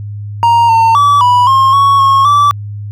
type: tone with pitch steps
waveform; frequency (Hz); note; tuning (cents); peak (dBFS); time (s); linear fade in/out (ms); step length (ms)
triangle; 935 / 907 / 1149 / 982 / 1070 / 1112 / 1091 / 1159; A#5 / A#5 / D6 / B5 / C6 / C#6 / C#6 / D6; +5 / -48 / -38 / -10 / +38 / +5 / -28 / -23; -3; 0.43-2.51; 0; 260
effects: added 103 Hz sine -20 dBFS peak until 2.91 s